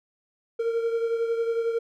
triangle beating tone pair, 459.4 / 470.4 Hz, A#4 / A#4, -25 / +16 cents, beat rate 11 Hz, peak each -22 / -30 dBFS, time 0.59-1.79 s, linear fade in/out 10 ms, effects none

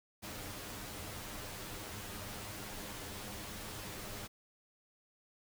pink noise with comb filter, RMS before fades -45 dBFS, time 0.22-4.28 s, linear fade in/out 20 ms, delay 9.8 ms, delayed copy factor +0.6, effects none

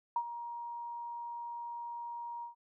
sine tone with ADSR envelope, 945 Hz, A#5, 23 cents sharp, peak -27 dBFS, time 0.16-2.55 s, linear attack 3 ms, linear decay 62 ms, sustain -12 dB, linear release 120 ms, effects none

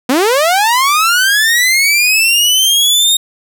sawtooth linear sweep, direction up, 236 to 3729 Hz, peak -5 dBFS, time 0.09-3.17 s, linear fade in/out 5 ms, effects none

